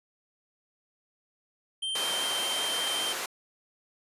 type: tone with vibrato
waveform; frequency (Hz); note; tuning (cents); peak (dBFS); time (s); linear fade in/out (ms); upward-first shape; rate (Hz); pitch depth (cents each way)
square; 3136; G7; 0; -30; 1.82-3.13; 10; triangle; 5.2; 9
type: band-pass noise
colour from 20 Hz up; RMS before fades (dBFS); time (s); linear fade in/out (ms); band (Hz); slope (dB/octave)
pink; -34; 1.95-3.26; 5; 520 to 13000; 12
effects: resampled to 32000 Hz